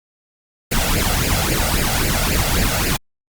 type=noise with flanger; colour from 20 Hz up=pink; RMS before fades=-18 dBFS; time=0.71-2.97 s; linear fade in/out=10 ms; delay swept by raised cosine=0.41 to 1.51 ms; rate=3.7 Hz; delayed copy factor=+0.7; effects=Opus 48 kbps